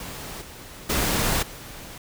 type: noise with level steps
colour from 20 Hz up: pink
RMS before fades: -36 / -42 / -23 / -40 dBFS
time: 0-1.98 s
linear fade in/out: 2 ms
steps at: 0.41 / 0.89 / 1.42 s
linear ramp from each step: 10 ms
effects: none